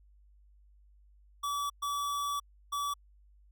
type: tone bursts at uneven times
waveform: square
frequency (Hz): 1148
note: D6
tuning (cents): -40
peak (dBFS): -32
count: 3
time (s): 1.43-1.7 / 1.82-2.4 / 2.72-2.94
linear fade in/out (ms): 10
effects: added 50 Hz sine -58 dBFS peak until 3.51 s